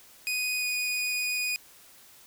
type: tone with pitch glide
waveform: sawtooth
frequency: 2489 to 2473 Hz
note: D#7 to D#7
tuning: 0 to -11 cents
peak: -24 dBFS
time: 0.27-1.56 s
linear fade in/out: 0 ms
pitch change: -11 cents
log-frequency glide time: 0.57-0.66 s
effects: white hiss -54 dBFS RMS until 2.26 s